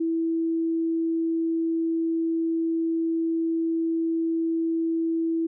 sine tone, 328.5 Hz, E4, 6 cents flat, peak -22 dBFS, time 0-5.47 s, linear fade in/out 10 ms, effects none

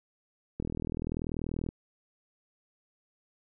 click train, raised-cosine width 3 ms, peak -21 dBFS, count 45, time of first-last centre 0.6-1.689 s, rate 40.4 Hz, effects none

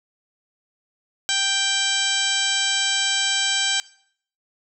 harmonic tone, 784 Hz, G5, in tune, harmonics 1 / 2 / 3 / 4 / 5 / 6 / 7 / 8 / 9 / 10, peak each -34 / -27 / -31 / -24 / -28 / -32 / -31 / -31 / -35 / -27 dBFS, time 1.29-3.8 s, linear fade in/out 0 ms, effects noise-tail reverb RT60 0.6 s tail -20 dB re dry

